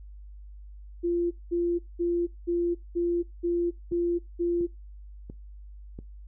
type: tone bursts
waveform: sine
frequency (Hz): 345.4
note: F4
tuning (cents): -19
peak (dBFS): -23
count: 8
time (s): 1.03-4.67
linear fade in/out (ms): 20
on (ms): 280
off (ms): 200
type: click train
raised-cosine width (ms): 3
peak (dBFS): -27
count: 4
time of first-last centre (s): 3.92-5.989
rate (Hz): 1.45
effects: noise-tail reverb RT60 0.2 s tail -21 dB re dry + added 50 Hz sine -42 dBFS peak until 6.27 s